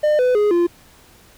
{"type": "tone with pitch steps", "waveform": "triangle", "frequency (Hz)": [603, 501.2, 416.6, 346.3], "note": ["D5", "B4", "G#4", "F4"], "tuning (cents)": [46, 25, 5, -15], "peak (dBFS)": -11, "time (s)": [0.03, 0.67], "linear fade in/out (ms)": 10, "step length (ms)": 160, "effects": ["pink hiss -49 dBFS RMS until 1.37 s"]}